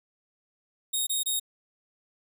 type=tone bursts; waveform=10% pulse; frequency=3729 Hz; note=A#7; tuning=in tune; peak=-18 dBFS; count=3; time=0.93-1.398 s; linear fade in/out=10 ms; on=140 ms; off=24 ms; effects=none